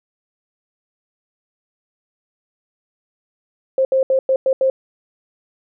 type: tone bursts at uneven times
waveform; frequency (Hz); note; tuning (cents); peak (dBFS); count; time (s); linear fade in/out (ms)
sine; 529; C5; +19; -12; 6; 3.78-3.85 / 3.92-4.03 / 4.1-4.19 / 4.29-4.36 / 4.46-4.53 / 4.61-4.7; 2
effects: none